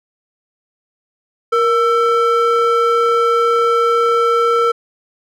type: ring-modulated tone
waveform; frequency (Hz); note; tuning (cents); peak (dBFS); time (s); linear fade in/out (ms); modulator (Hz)
triangle; 901; A5; +41; -6; 1.52-4.72; 10; 432
effects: none